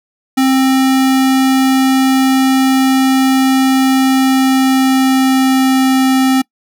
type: tone with pitch glide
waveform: square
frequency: 264.3 to 262.8 Hz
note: C4 to C4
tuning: +18 to +8 cents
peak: -9 dBFS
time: 0.37-6.42 s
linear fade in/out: 10 ms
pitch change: -10 cents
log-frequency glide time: 4.05-6.2 s
effects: noise-tail reverb RT60 0.1 s tail -25 dB re dry